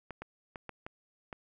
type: clicks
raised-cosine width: 0.5 ms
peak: -26 dBFS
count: 6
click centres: 0.107 / 0.22 / 0.558 / 0.693 / 0.865 / 1.328 s
effects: none